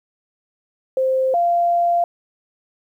sine tone pair in turn, 523.3 / 691.9 Hz, C5 / F5, 0 / -16 cents, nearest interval perfect fourth, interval 484 cents, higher second, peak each -15 / -14 dBFS, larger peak second, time 0.97-1.34 / 1.34-2.04 s, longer second, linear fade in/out 2 ms, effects 9-bit

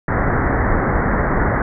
pink low-pass noise, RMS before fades -17 dBFS, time 0.08-1.62 s, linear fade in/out 2 ms, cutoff 2000 Hz, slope 96 dB/octave, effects none

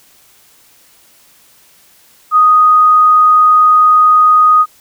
sine tone, 1244.5 Hz, D#6, in tune, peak -4 dBFS, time 2.31-4.66 s, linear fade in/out 50 ms, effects white hiss -47 dBFS RMS until 4.8 s

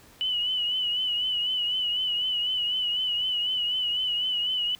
sine tone with vibrato, 2960 Hz, F#7, in tune, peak -24 dBFS, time 0.21-4.75 s, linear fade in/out 0 ms, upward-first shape triangle, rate 4 Hz, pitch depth 63 cents each way, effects pink hiss -54 dBFS RMS until 4.79 s

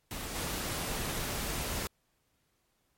pink noise with level steps, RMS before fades -39 / -35 dBFS, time 0.11-1.87 s, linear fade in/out 0 ms, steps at 0.34 s, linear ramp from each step 20 ms, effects pink hiss -75 dBFS RMS until 2.97 s + MP3 64 kbps

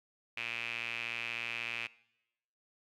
sawtooth tone with band-pass filter, 116.54 Hz, A#2, in tune, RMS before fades -39 dBFS, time 0.37-1.87 s, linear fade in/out 5 ms, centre 2500 Hz, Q 7.2, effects noise-tail reverb RT60 0.9 s tail -21 dB re dry

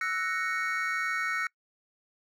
triangle chord, F# dominant seventh, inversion third, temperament equal, 1318.5 / 1480 / 1864.7 / 2217 Hz, E6 / F#6 / A#6 / C#7, 0 / 0 / 0 / 0 cents, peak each -32 dBFS, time 0.01-1.47 s, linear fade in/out 2 ms, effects noise-tail reverb RT60 0.1 s tail -25 dB re dry

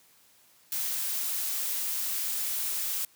blue noise, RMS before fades -31 dBFS, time 0.72-3.05 s, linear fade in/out 2 ms, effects white hiss -61 dBFS RMS until 3.15 s + high-pass 80 Hz 12 dB/octave

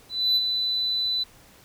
sine tone with ADSR envelope, 3993 Hz, B7, 18 cents sharp, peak -15 dBFS, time 0.09-1.24 s, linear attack 270 ms, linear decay 37 ms, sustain -7 dB, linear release 13 ms, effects tanh soft clip ceiling -16 dBFS + pink hiss -53 dBFS RMS until 1.64 s

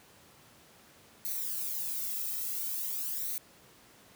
violet noise with flanger, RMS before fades -35 dBFS, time 1.25-3.38 s, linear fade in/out 0 ms, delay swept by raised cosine 0.48 to 1.58 ms, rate 0.47 Hz, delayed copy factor +0.75, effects pink hiss -58 dBFS RMS until 4.15 s + high-pass 100 Hz 12 dB/octave

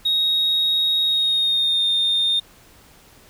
triangle tone with pitch glide, 3764 to 3648 Hz, A#7 to A#7, +16 to -38 cents, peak -14 dBFS, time 0.05-2.4 s, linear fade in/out 10 ms, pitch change -54 cents, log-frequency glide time 1.04-1.85 s, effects tanh soft clip ceiling -13 dBFS + pink hiss -50 dBFS RMS until 3.29 s

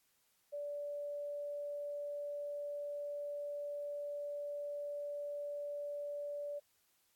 sine tone, 580 Hz, D5, 22 cents flat, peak -39 dBFS, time 0.52-6.6 s, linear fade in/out 20 ms, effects white hiss -75 dBFS RMS until 7.15 s + AAC 64 kbps

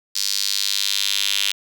sawtooth tone with high-pass filter sweep, 100 Hz, G2, 35 cents sharp, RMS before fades -22 dBFS, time 0.15-1.52 s, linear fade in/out 10 ms, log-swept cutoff 4800 to 3200 Hz, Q 3.2, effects none

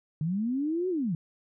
sine linear two-way sweep, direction up then down, 146.83 to 378.1 to 148.7 Hz, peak -26 dBFS, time 0.21-1.15 s, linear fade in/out 2 ms, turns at 0.89 s, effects none

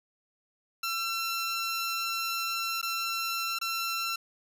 15% pulse tone with dropouts, 1351 Hz, E6, 42 cents sharp, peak -23 dBFS, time 0.83-4.16 s, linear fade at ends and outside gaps 5 ms, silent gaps 2.815-2.827 / 3.588-3.613 s, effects none

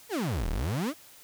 35% pulse exponential two-way sweep, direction down then up, 498.6 to 34.26 to 341.8 Hz, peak -26 dBFS, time 0.09-0.94 s, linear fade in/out 50 ms, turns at 0.49 s, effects white hiss -53 dBFS RMS until 1.23 s

